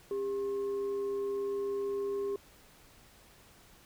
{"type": "tone with frequency modulation", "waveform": "sine", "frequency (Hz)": 400.8, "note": "G4", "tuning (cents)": 38, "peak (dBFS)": -31, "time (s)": [0.11, 2.36], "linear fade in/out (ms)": 2, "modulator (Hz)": 675, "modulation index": 0.26, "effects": ["pink hiss -59 dBFS RMS until 3.85 s"]}